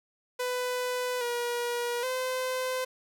sawtooth tone with pitch steps, 498.5 / 479.7 / 513 Hz, B4 / A#4 / C5, +16 / +50 / -34 cents, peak -25 dBFS, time 0.39-2.85 s, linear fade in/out 10 ms, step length 820 ms, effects none

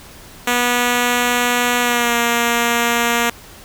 5% pulse tone with pitch glide, 243.6 to 235.8 Hz, B3 to A#3, -24 to +20 cents, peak -3 dBFS, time 0.47-3.3 s, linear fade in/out 5 ms, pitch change -56 cents, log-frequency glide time 1.81-2.15 s, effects pink hiss -40 dBFS RMS until 3.64 s

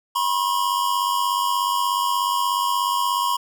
square tone pair together, 975.3 / 1072 Hz, B5 / C6, -22 / +42 cents, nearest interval major second, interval 164 cents, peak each -23 dBFS, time 0.15-3.37 s, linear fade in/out 10 ms, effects none

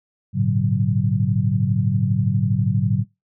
sine tone cluster, 103.9 / 116.2 / 141.4 / 186 Hz, G#2 / A#2 / C#3 / F#3, +1 / -5 / +35 / +9 cents, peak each -22 dBFS, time 0.33-3.05 s, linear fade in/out 50 ms, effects noise-tail reverb RT60 0.2 s tail -21 dB re dry

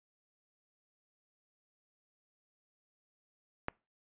click, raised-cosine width 0.5 ms, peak -18 dBFS, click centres 3.684 s, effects noise-tail reverb RT60 0.3 s tail -26 dB re dry + resampled to 8000 Hz

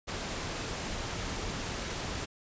pink noise, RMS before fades -36 dBFS, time 0.07-2.26 s, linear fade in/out 20 ms, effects resampled to 16000 Hz

